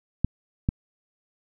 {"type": "clicks", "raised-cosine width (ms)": 5, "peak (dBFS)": [-8, -9], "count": 2, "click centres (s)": [0.246, 0.689], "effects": []}